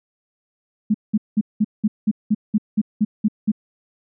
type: tone bursts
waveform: sine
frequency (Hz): 212.7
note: G#3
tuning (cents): +42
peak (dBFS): -13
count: 12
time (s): 0.9-3.518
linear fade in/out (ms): 10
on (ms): 44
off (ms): 190
effects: none